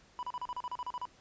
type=tone bursts; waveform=triangle; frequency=987.8 Hz; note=B5; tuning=in tune; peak=-33 dBFS; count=12; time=0.19-1.054 s; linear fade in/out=0 ms; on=39 ms; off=36 ms; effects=pink hiss -62 dBFS RMS until 1.2 s + resampled to 16000 Hz